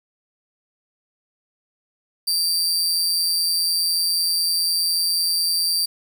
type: tone with amplitude modulation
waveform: sawtooth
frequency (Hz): 4699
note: D8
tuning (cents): 0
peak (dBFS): -13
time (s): 2.27-5.86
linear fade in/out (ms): 10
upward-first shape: sine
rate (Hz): 170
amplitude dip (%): 60
effects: 8-bit